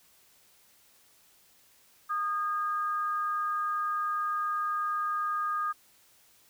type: tone pair together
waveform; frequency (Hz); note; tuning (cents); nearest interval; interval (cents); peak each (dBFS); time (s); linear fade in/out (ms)
sine; 1228.7 / 1619; D#6 / G#6; -22 / -45; perfect fourth; 477; -28 / -38; 2.09-5.73; 20
effects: white hiss -62 dBFS RMS until 6.49 s